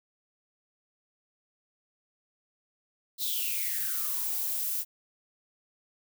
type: noise with high-pass filter sweep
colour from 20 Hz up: violet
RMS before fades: -31 dBFS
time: 3.18-4.85 s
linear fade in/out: 50 ms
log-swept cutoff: 4000 to 390 Hz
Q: 8.8
effects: none